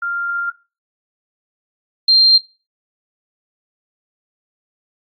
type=tone pair in turn; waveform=sine; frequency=1394 / 4177 Hz; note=F6 / C8; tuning=-4 / -4 cents; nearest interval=octave + perfect fifth; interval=1900 cents; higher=second; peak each=-19 / -8 dBFS; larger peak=second; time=0.02-0.5 / 2.08-2.38 s; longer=first; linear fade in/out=5 ms; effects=noise-tail reverb RT60 0.3 s tail -17 dB re dry + AAC 32 kbps